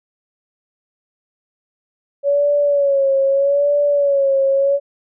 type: tone with vibrato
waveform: sine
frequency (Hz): 561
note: C#5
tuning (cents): +21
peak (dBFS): -12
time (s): 2.23-4.8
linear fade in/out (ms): 50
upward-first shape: sine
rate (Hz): 0.8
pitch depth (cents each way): 57
effects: none